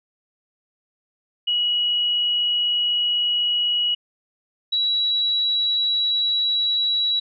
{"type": "tone pair in turn", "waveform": "sine", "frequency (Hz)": [2914, 3903], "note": ["F#7", "B7"], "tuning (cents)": [-27, -21], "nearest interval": "perfect fourth", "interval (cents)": 506, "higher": "second", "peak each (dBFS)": -18, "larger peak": "neither", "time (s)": [[1.47, 3.95], [4.72, 7.2]], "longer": "neither", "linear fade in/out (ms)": 10, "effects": []}